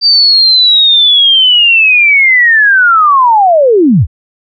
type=linear sweep; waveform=sine; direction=down; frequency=4680 to 55 Hz; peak=-3 dBFS; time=0.01-4.07 s; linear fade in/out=50 ms; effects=none